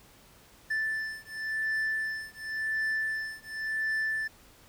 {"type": "beating tone pair", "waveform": "triangle", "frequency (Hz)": [1760, 1760.92], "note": ["A6", "A6"], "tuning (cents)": [0, 1], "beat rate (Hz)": 0.92, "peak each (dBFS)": -31, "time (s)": [0.7, 4.28], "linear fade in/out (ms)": 10, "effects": ["pink hiss -57 dBFS RMS until 4.68 s"]}